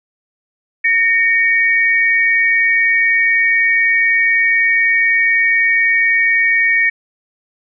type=tone pair together; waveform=sine; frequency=1840 / 2256 Hz; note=A#6 / C#7; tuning=-23 / +30 cents; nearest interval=major third; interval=353 cents; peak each=-13 dBFS; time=0.84-6.9 s; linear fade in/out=10 ms; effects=none